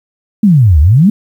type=exponential two-way sweep; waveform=sine; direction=down then up; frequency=224.4 to 69.3 to 224.4 Hz; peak=-3 dBFS; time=0.43-1.1 s; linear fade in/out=5 ms; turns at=0.8 s; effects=7-bit